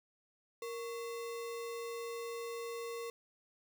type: tone with sample-and-hold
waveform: sine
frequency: 466.1 Hz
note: A#4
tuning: in tune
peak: -39 dBFS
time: 0.62-3.1 s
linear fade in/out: 2 ms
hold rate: 1575 Hz
effects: none